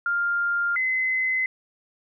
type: tone pair in turn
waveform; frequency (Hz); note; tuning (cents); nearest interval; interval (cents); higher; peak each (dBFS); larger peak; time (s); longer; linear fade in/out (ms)
sine; 1400 / 2042; F6 / C7; +4 / -43; perfect fifth; 653; second; -21; neither; 0.06-0.76 / 0.76-1.46; neither; 2
effects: none